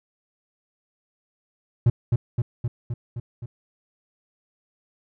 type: tone with echo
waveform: triangle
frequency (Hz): 118.8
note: A#2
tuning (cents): +33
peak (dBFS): -11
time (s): 1.86-1.9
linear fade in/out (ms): 5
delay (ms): 260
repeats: 6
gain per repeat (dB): -3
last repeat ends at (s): 3.46
effects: none